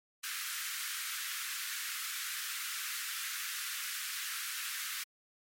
pink high-pass noise, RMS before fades -39 dBFS, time 0.23-5.04 s, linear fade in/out 10 ms, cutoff 1300 Hz, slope 48 dB/octave, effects MP3 64 kbps

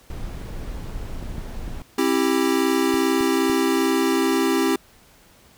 brown noise, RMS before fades -31 dBFS, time 0.1-1.82 s, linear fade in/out 2 ms
clicks, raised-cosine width 3 ms, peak -22 dBFS, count 6, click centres 1.227 / 1.381 / 1.679 / 2.942 / 3.208 / 3.498 s
square chord, C major, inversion none, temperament equal with one note detuned, 267 / 329.6 / 392 Hz, C4 / E4 / G4, +35 / 0 / 0 cents, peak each -23 dBFS, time 1.98-4.76 s, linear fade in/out 5 ms
effects pink hiss -53 dBFS RMS until 5.57 s

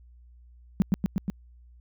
sine tone with echo, 191.9 Hz, G3, 37 cents flat, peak -16 dBFS, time 0.8-0.82 s, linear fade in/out 0 ms, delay 120 ms, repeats 4, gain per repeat -2 dB, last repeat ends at 1.3 s, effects added 60 Hz sine -50 dBFS peak until 1.8 s

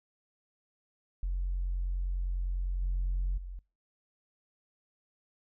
sine tone with level steps, 44.92 Hz, F1, 50 cents sharp, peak -28 / -26 / -38 dBFS, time 1.23-3.59 s, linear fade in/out 0 ms, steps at 2.81 / 3.37 s, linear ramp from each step 10 ms, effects noise-tail reverb RT60 0.3 s tail -25 dB re dry + tanh soft clip ceiling -25 dBFS

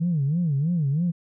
sine tone with vibrato, 155.56 Hz, D#3, in tune, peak -19 dBFS, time 0-1.12 s, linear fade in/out 20 ms, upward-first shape sine, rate 3.1 Hz, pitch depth 230 cents each way, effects tanh soft clip ceiling -16 dBFS

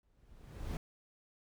brown noise with exponential growth, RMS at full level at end -35 dBFS, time 0.03-0.77 s, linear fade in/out 2 ms, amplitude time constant 160 ms, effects none

